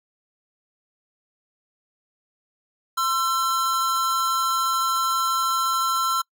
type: tone pair together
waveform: square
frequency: 1046.5 / 1343.5 Hz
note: C6 / E6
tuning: 0 / +33 cents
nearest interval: major third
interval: 433 cents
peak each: -28 / -22 dBFS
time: 2.97-6.22 s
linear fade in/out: 10 ms
effects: noise-tail reverb RT60 0.1 s tail -26 dB re dry